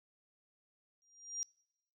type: tone with exponential growth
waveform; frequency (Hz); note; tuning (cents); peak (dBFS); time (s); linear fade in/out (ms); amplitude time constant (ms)
sine; 5700; F8; +34; -33; 1.02-1.43; 0; 88
effects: noise-tail reverb RT60 0.8 s tail -25 dB re dry